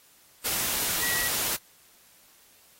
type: tone in noise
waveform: sine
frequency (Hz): 1928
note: B6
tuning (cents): -42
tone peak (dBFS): -30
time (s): 1.01-1.29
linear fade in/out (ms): 20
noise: white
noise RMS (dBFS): -28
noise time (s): 0.44-1.57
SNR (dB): -5
effects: white hiss -58 dBFS RMS until 2.79 s + AAC 48 kbps